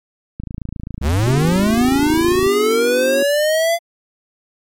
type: click train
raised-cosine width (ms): 5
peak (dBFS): -14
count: 58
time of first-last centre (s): 0.4-2.465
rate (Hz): 27.6
type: linear sweep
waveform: square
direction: up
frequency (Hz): 62.2 to 687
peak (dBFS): -14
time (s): 1.01-3.79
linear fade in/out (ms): 50
type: chord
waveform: triangle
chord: G dominant seventh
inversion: first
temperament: equal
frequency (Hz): 246.9 / 293.7 / 349.2 / 392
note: B3 / D4 / F4 / G4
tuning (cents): 0 / 0 / 0 / 0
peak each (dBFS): -22 / -26 / -24 / -24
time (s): 1.26-3.23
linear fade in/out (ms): 5
effects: MP3 64 kbps